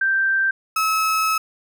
sine / 35% pulse tone pair in turn, 1568 / 1292.3 Hz, G6 / E6, 0 / -35 cents, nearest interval minor third, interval 335 cents, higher first, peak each -16 dBFS, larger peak neither, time 0.01-0.51 / 0.76-1.38 s, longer second, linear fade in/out 5 ms, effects none

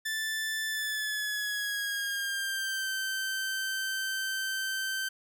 sawtooth tone with pitch glide, 1760 to 1550 Hz, A6 to G6, 0 to -20 cents, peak -27 dBFS, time 0.05-5.09 s, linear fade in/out 10 ms, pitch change -220 cents, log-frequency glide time 0.68-2.9 s, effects none

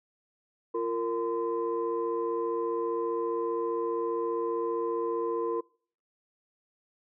sine tone cluster, 345.8 / 460.9 / 1025 Hz, F4 / A#4 / C6, -17 / -20 / -36 cents, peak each -32 / -29 / -35 dBFS, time 0.74-5.61 s, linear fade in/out 10 ms, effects noise-tail reverb RT60 0.5 s tail -25 dB re dry + tanh soft clip ceiling -18 dBFS

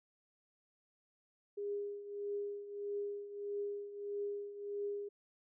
sine tone with tremolo, 407.3 Hz, G#4, 34 cents flat, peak -35 dBFS, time 1.57-5.09 s, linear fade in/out 10 ms, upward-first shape triangle, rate 1.6 Hz, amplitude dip 75%, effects none

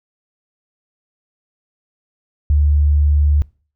sine tone, 73.42 Hz, D2, in tune, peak -10 dBFS, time 2.5-3.42 s, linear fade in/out 0 ms, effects noise-tail reverb RT60 0.4 s tail -24 dB re dry

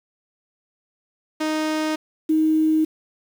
sawtooth / sine tone pair in turn, 310.7 / 313.9 Hz, D#4 / D#4, -2 / +15 cents, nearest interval unison, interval 17 cents, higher second, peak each -17 / -15 dBFS, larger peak second, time 1.4-1.96 / 2.29-2.85 s, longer neither, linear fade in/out 10 ms, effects low-pass 7000 Hz 12 dB/octave + 7-bit

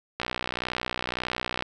click train, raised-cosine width 0.3 ms, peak -12 dBFS, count 89, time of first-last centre 0.2-1.624 s, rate 61.8 Hz, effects none

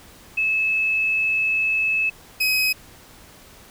sine / 30% pulse tone pair in turn, 2600 / 2533 Hz, E7 / D#7, -24 / +30 cents, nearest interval unison, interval 46 cents, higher first, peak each -18 / -15 dBFS, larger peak second, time 0.37-2.1 / 2.4-2.73 s, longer first, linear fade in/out 10 ms, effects pink hiss -47 dBFS RMS until 3.7 s

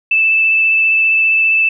sine tone with vibrato, 2637 Hz, E7, in tune, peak -9 dBFS, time 0.11-1.69 s, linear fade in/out 5 ms, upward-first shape triangle, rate 15 Hz, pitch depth 12 cents each way, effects none

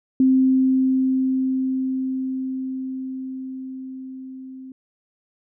sine tone with level ramp, 261.6 Hz, C4, in tune, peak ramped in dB -12 to -35 dBFS, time 0.2-4.72 s, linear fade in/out 2 ms, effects none

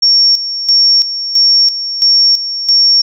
sine tone with tremolo, 5500 Hz, F8, 27 cents flat, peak -5 dBFS, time 0.02-3.02 s, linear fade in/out 10 ms, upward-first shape square, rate 1.5 Hz, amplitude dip 70%, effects none

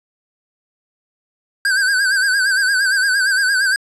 square tone with vibrato, 1563 Hz, G6, 6 cents flat, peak -14 dBFS, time 1.65-3.76 s, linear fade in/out 2 ms, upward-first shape sine, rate 8.7 Hz, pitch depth 83 cents each way, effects resampled to 24000 Hz + 8-bit

